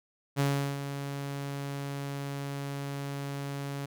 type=tone with ADSR envelope; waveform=sawtooth; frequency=140.3 Hz; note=C#3; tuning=21 cents sharp; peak=-20 dBFS; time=0.36-3.86 s; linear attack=38 ms; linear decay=370 ms; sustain=-10 dB; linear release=8 ms; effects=none